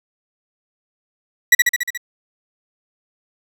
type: tone with echo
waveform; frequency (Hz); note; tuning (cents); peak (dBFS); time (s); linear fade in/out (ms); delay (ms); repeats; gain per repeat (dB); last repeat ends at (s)
40% pulse; 1940; B6; -31; -5; 1.52-1.55; 5; 71; 6; -3; 1.976
effects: none